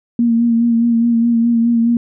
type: tone with vibrato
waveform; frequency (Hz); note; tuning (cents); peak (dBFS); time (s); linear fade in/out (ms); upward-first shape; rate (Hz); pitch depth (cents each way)
sine; 233.1; A#3; 0; -10; 0.19-1.97; 2; sine; 4.8; 30
effects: none